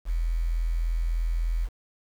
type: tone with quantisation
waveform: sine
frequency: 41.69 Hz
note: E1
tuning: 20 cents sharp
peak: -23 dBFS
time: 0.05-1.69 s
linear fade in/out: 50 ms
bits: 8
effects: none